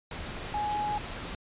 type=tone in noise; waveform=sine; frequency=836 Hz; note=G#5; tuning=11 cents sharp; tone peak=-28 dBFS; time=0.54-0.98 s; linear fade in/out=2 ms; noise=pink; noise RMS=-38 dBFS; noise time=0.11-1.35 s; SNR=+7 dB; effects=resampled to 8000 Hz